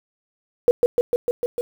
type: tone with echo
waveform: sine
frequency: 484.3 Hz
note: B4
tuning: 34 cents flat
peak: -9 dBFS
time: 0.68-0.71 s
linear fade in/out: 0 ms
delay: 150 ms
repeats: 6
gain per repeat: -2 dB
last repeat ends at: 1.61 s
effects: 7-bit